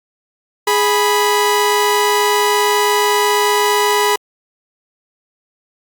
sawtooth tone pair together, 415.3 / 985.2 Hz, G#4 / B5, 0 / -5 cents, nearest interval octave + minor third, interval 1495 cents, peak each -11 dBFS, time 0.67-4.16 s, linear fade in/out 5 ms, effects Opus 48 kbps

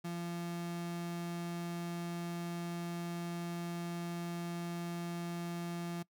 35% pulse tone, 171.7 Hz, F3, 29 cents flat, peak -36 dBFS, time 0.04-6.03 s, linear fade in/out 10 ms, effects noise-tail reverb RT60 0.1 s tail -22 dB re dry

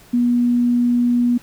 sine tone, 242 Hz, B3, 35 cents flat, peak -13 dBFS, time 0.13-1.38 s, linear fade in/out 10 ms, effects pink hiss -47 dBFS RMS until 1.42 s

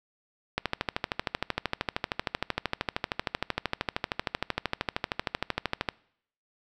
click train, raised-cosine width 0.3 ms, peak -10 dBFS, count 70, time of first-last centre 0.58-5.888 s, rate 13 Hz, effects noise-tail reverb RT60 0.7 s tail -24 dB re dry

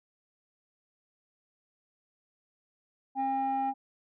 sine tone pair together, 268.8 / 805.5 Hz, C4 / G5, +47 / +47 cents, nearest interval octave + perfect fifth, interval 1900 cents, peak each -33 / -26 dBFS, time 3.15-3.74 s, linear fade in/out 50 ms, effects tanh soft clip ceiling -24 dBFS

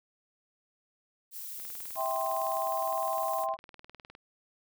violet noise, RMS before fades -41 dBFS, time 1.31-3.47 s, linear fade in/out 50 ms
click train, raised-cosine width 0.3 ms, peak -33 dBFS, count 51, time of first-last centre 1.6-4.151 s, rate 19.6 Hz
sine chord, C major, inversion first, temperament just, 654.1 / 784.9 / 1046.5 Hz, E5 / G5 / C6, -14 / +2 / 0 cents, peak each -33 dBFS, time 1.95-3.57 s, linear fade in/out 50 ms
effects none

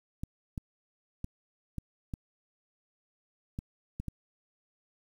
clicks, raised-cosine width 5 ms, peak -23 dBFS, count 8, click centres 0.235 / 0.578 / 1.244 / 1.783 / 2.138 / 3.589 / 4 / 4.083 s, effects 9-bit

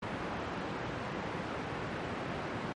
pink band-pass noise, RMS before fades -38 dBFS, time 0.02-2.73 s, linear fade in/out 10 ms, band 120 to 1900 Hz, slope 12 dB/octave, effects MP3 48 kbps

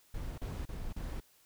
brown noise bursts, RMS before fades -39 dBFS, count 4, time 0.14-1.202 s, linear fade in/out 5 ms, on 240 ms, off 34 ms, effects white hiss -66 dBFS RMS until 1.45 s

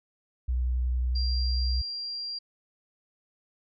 sine tone with vibrato, 62 Hz, B1, 7 cents sharp, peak -24 dBFS, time 0.48-1.82 s, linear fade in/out 10 ms, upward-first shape sine, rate 11 Hz, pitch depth 14 cents each way
sine tone, 4756 Hz, D8, 21 cents sharp, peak -32 dBFS, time 1.15-2.39 s, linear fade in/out 10 ms
effects none

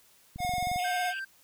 click train, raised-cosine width 5 ms, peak -28 dBFS, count 10, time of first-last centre 0.36-0.76 s, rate 22.5 Hz
square tone with vibrato, 721 Hz, F#5, 45 cents flat, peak -29 dBFS, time 0.38-1.14 s, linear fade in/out 50 ms, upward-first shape square, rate 18 Hz, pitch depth 19 cents each way
pink band-pass noise, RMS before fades -44 dBFS, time 0.78-1.2 s, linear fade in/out 10 ms, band 2500 to 3100 Hz, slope 96 dB/octave
triangle tone, 1568 Hz, G6, in tune, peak -32 dBFS, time 0.84-1.25 s, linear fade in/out 10 ms
effects white hiss -61 dBFS RMS until 1.43 s

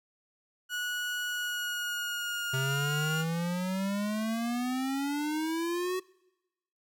30% pulse tone with pitch glide, 1462 to 1416.3 Hz, F#6 to F6, -21 to +24 cents, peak -29 dBFS, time 0.69-3.25 s, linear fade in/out 50 ms, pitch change -55 cents, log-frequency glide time 1.26-2.66 s
square exponential sweep, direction up, 130.81 to 374.8 Hz, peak -30 dBFS, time 2.53-6 s, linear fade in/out 10 ms
effects noise-tail reverb RT60 1.0 s tail -24 dB re dry

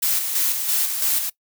blue noise with tremolo, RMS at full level -20 dBFS, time 0.02-1.3 s, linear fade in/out 10 ms, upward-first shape square, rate 3 Hz, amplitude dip 45%, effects noise-tail reverb RT60 0.1 s tail -21 dB re dry

